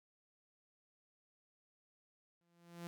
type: tone with exponential growth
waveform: sawtooth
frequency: 171.4 Hz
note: F3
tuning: 32 cents flat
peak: -39 dBFS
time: 2.41-2.87 s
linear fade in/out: 0 ms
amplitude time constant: 100 ms
effects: none